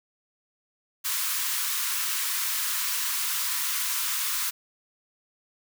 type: high-pass noise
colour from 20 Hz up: white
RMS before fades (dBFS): -28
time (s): 1.04-4.51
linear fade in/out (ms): 20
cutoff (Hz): 940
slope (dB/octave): 96
effects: none